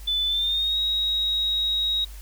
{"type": "tone with pitch glide", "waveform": "sine", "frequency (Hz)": [3501, 3796], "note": ["A7", "A#7"], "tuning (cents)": [-9, 31], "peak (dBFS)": -21, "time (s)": [0.07, 2.05], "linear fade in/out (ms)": 10, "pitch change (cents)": 140, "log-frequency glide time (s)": [0.27, 0.78], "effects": ["added 50 Hz sine -37 dBFS peak until 2.21 s", "white hiss -49 dBFS RMS until 2.21 s"]}